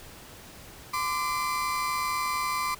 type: tone pair together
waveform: 35% pulse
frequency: 1025.2 / 1178 Hz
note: C6 / D6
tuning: -36 / +5 cents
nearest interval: major second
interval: 241 cents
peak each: -28 dBFS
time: 0.93-2.75 s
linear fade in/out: 10 ms
effects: pink hiss -47 dBFS RMS until 2.79 s